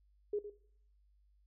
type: tone with echo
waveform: sine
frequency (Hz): 415.3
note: G#4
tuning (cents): 0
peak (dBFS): -32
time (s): 0.33-0.39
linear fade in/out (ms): 5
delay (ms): 110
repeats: 1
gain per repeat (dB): -12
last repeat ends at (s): 0.5
effects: noise-tail reverb RT60 0.6 s tail -18 dB re dry + added 50 Hz sine -66 dBFS peak until 1.46 s